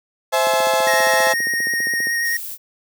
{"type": "chord", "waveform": "35% pulse", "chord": "C augmented", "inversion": "none", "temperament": "equal with one note detuned", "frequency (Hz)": [523.3, 659.3, 849], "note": ["C5", "E5", "G#5"], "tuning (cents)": [0, 0, 38], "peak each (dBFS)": -18, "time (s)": [0.32, 1.34], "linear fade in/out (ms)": 20}
{"type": "click train", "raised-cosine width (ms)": 2, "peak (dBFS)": -18, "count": 25, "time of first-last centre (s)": [0.47, 2.07], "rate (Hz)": 15}
{"type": "tone with vibrato", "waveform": "square", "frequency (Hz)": 1864.7, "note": "A#6", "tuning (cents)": 0, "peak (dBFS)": -19, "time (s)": [0.87, 2.37], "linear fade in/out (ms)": 5, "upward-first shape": "sine", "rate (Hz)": 9.7, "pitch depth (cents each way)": 12}
{"type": "noise", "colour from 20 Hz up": "violet", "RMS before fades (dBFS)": -30, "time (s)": [2.22, 2.58], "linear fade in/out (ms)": 50}
{"effects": ["high-pass 200 Hz 12 dB/octave"]}